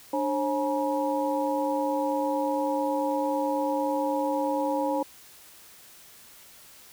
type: tone cluster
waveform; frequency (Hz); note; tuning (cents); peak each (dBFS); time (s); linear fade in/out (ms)
sine; 295.1 / 539 / 847 / 956; D4 / C#5 / G#5 / A#5; +8 / -49 / +34 / +43; -29 / -28 / -31 / -32; 0.13-5.03; 5
effects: white hiss -51 dBFS RMS until 6.92 s